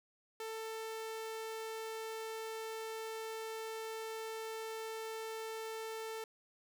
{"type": "tone", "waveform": "sawtooth", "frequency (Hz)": 444.2, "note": "A4", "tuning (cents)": 16, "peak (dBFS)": -37, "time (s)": [0.4, 6.24], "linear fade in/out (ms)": 2, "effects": []}